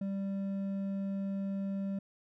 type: tone with hard clipping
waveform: sine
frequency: 196 Hz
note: G3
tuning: in tune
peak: -34 dBFS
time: 0.01-1.99 s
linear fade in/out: 5 ms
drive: 5 dB
effects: none